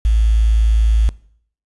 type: tone with quantisation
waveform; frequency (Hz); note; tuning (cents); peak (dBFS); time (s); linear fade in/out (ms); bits
sine; 54.9; A1; -3; -10; 0.05-1.09; 0; 6
effects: noise-tail reverb RT60 0.6 s tail -21 dB re dry + resampled to 24000 Hz